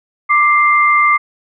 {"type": "tone pair together", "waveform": "sine", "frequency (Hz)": [1180.1, 2093], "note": ["D6", "C7"], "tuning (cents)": [8, 0], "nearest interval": "minor seventh", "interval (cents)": 992, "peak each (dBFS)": [-10, -12], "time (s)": [0.29, 1.18], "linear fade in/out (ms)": 20, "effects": []}